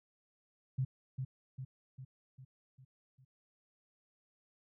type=tone with echo; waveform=sine; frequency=130.81 Hz; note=C3; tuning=in tune; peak=-30 dBFS; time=0.78-0.85 s; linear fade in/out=10 ms; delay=400 ms; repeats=6; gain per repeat=-5 dB; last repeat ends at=3.25 s; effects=none